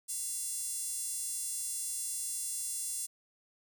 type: tone with high-pass filter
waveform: 5% pulse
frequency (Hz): 691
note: F5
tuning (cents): -19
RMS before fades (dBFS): -37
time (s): 0.08-3.07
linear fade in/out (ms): 20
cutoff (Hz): 9600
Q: 1.8
effects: none